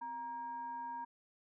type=tone with frequency modulation; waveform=sine; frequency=940 Hz; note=A#5; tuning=14 cents sharp; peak=-40 dBFS; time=0.01-1.05 s; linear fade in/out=10 ms; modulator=680 Hz; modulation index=0.31; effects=none